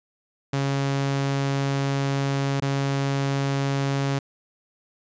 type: tone with dropouts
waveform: sawtooth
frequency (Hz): 138.2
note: C#3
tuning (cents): -5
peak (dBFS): -18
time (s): 0.53-4.19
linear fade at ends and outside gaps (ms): 5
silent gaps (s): 2.602-2.621
effects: resampled to 16000 Hz